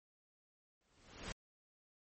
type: noise with exponential growth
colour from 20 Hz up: pink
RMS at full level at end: -42 dBFS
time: 0.81-1.32 s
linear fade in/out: 0 ms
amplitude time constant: 110 ms
effects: MP3 32 kbps